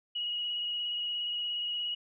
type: tone with vibrato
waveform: sine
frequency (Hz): 2900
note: F#7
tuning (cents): -35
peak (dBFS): -31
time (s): 0.15-1.95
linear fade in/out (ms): 10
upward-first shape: square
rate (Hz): 17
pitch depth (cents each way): 13
effects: none